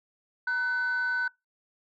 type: tone pair together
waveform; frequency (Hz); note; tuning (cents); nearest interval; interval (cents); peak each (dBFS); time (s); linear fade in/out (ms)
sine; 948 / 1504.9; A#5 / F#6; +29 / +29; minor sixth; 800; -35 / -24; 0.47-1.28; 5
effects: noise-tail reverb RT60 0.2 s tail -25 dB re dry + tanh soft clip ceiling -23 dBFS